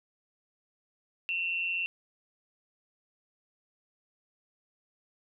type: tone with amplitude modulation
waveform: sine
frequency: 2714 Hz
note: E7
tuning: 50 cents sharp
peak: -26 dBFS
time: 1.29-1.86 s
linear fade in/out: 0 ms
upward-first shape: sine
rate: 178 Hz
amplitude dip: 60%
effects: none